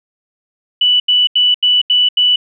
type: tone bursts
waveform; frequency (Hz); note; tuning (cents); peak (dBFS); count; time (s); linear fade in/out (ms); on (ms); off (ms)
sine; 2966; F#7; +4; -8; 6; 0.81-2.36; 5; 190; 82
effects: none